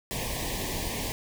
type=band-stop noise; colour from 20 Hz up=pink; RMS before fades=-32 dBFS; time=0.11-1.12 s; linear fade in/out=0 ms; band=1100 to 1700 Hz; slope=96 dB/octave; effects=none